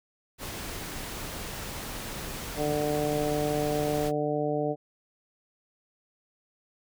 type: noise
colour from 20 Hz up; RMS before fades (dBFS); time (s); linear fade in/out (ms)
pink; -37; 0.38-4.12; 50
type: harmonic tone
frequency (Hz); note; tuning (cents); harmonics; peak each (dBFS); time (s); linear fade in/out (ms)
148.7; D3; +22; 1 / 2 / 3 / 4 / 5; -34 / -32 / -30 / -31 / -34; 2.56-4.76; 50
effects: none